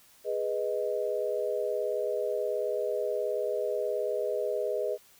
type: chord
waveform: sine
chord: G# minor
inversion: none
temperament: equal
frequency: 415.3 / 493.9 / 622.3 Hz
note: G#4 / B4 / D#5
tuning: 0 / 0 / 0 cents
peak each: -32 dBFS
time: 0.24-4.98 s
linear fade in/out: 50 ms
effects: white hiss -59 dBFS RMS until 5.19 s